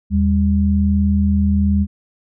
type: tone pair together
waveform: sine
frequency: 79.6 / 200.5 Hz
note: D#2 / G3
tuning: +40 / +39 cents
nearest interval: octave + major third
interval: 1599 cents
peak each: -15 dBFS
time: 0.1-1.87 s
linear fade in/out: 50 ms
effects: none